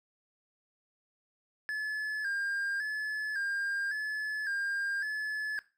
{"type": "tone with vibrato", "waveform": "triangle", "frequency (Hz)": 1661.2, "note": "G#6", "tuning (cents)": 0, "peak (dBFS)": -29, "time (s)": [1.69, 5.59], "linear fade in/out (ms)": 0, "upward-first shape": "square", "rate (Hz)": 0.9, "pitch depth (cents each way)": 60, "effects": ["noise-tail reverb RT60 0.3 s tail -17 dB re dry"]}